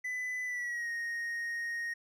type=tone with pitch glide; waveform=triangle; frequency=2000 to 1866.1 Hz; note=B6 to A#6; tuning=+21 to +1 cents; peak=-32 dBFS; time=0.04-1.94 s; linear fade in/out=10 ms; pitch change=-120 cents; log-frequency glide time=0.45-0.9 s; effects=none